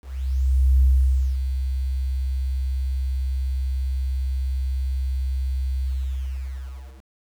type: tone with ADSR envelope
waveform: sine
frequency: 65.5 Hz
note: C2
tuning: 2 cents sharp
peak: -11 dBFS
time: 0.02-7.06 s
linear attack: 800 ms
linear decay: 540 ms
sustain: -10 dB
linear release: 1200 ms
effects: tanh soft clip ceiling -9 dBFS + 8-bit